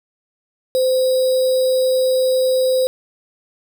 sine tone with sample-and-hold, 516 Hz, C5, 24 cents flat, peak -13 dBFS, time 0.75-2.87 s, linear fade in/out 0 ms, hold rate 4410 Hz, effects none

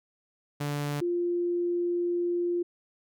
sawtooth / sine tone pair in turn, 145.4 / 349 Hz, D3 / F4, -17 / -1 cents, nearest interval octave + minor third, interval 1516 cents, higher second, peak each -25 / -25 dBFS, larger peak neither, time 0.6-1.01 / 1.01-2.63 s, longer second, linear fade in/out 10 ms, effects none

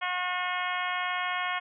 harmonic tone, 361.4 Hz, F#4, 41 cents flat, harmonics 2 / 3 / 4 / 5 / 6 / 7 / 8 / 9, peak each -35 / -33 / -36 / -36 / -35 / -41 / -41 / -41 dBFS, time 0.01-1.6 s, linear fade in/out 20 ms, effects none

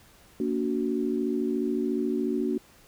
sine chord, Bb augmented, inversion none, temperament equal with one note detuned, 233.1 / 287.1 / 370 Hz, Bb3 / D4 / F#4, 0 / -39 / 0 cents, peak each -29 dBFS, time 0.4-2.58 s, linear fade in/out 2 ms, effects pink hiss -56 dBFS RMS until 2.87 s

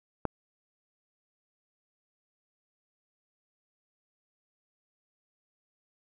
click, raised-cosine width 1 ms, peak -14 dBFS, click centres 0.253 s, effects none

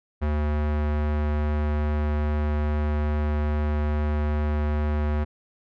square tone with low-pass filter, 74.8 Hz, D2, 32 cents sharp, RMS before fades -24 dBFS, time 0.21-5.25 s, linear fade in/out 20 ms, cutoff 1800 Hz, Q 0.83, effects none

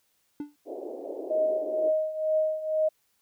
triangle tone with exponential decay, 293.1 Hz, D4, 3 cents flat, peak -26 dBFS, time 0.4-0.56 s, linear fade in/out 2 ms, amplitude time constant 33 ms
pink band-pass noise, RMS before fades -37 dBFS, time 0.65-1.93 s, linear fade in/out 50 ms, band 310 to 660 Hz, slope 48 dB/octave
sine tone with tremolo, 625 Hz, D#5, 8 cents sharp, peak -20 dBFS, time 1.3-2.89 s, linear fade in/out 10 ms, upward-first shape triangle, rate 2.1 Hz, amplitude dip 80%
effects white hiss -71 dBFS RMS until 3.21 s

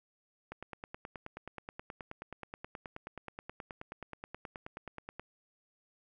click train, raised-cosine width 0.5 ms, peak -27 dBFS, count 45, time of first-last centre 0.52-5.196 s, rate 9.41 Hz, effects none

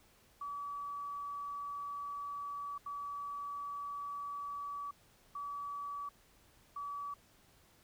sine tone bursts at uneven times, 1145 Hz, D6, 44 cents flat, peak -39 dBFS, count 4, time 0.41-2.78 / 2.86-4.91 / 5.35-6.09 / 6.76-7.14 s, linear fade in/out 5 ms, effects pink hiss -66 dBFS RMS until 7.83 s

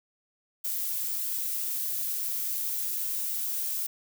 violet noise, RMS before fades -31 dBFS, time 0.64-3.87 s, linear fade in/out 10 ms, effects none

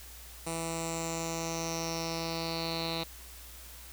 10% pulse tone with low-pass filter sweep, 164.81 Hz, E3, in tune, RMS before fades -35 dBFS, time 0.46-3.04 s, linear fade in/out 10 ms, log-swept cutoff 8900 to 3900 Hz, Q 6.3, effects added 60 Hz sine -50 dBFS peak until 3.92 s + white hiss -50 dBFS RMS until 3.92 s

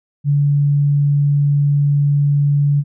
sine tone, 143.7 Hz, D3, 37 cents flat, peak -11 dBFS, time 0.24-2.84 s, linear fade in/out 50 ms, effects none

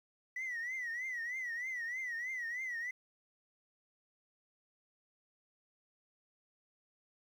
sine tone with vibrato, 1958 Hz, B6, 15 cents flat, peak -35 dBFS, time 0.36-2.91 s, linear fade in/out 5 ms, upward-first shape triangle, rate 3.2 Hz, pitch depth 140 cents each way, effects tanh soft clip ceiling -35 dBFS + 11-bit

